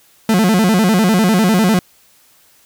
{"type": "tone with vibrato", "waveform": "40% pulse", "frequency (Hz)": 200, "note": "G3", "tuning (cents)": 35, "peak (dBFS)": -9, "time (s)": [0.29, 1.79], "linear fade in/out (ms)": 2, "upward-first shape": "square", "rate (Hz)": 10, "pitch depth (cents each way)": 180, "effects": ["white hiss -51 dBFS RMS until 2.65 s"]}